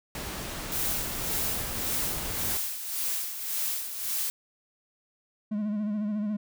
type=noise; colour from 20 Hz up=pink; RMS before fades=-36 dBFS; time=0.15-2.57 s; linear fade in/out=2 ms
type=noise with tremolo; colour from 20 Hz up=blue; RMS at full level=-29 dBFS; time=0.72-4.3 s; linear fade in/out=0 ms; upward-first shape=sine; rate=1.8 Hz; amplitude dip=60%
type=tone with vibrato; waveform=triangle; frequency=209.8 Hz; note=G#3; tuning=18 cents sharp; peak=-25 dBFS; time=5.51-6.37 s; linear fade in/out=10 ms; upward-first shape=sine; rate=14 Hz; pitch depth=51 cents each way
effects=none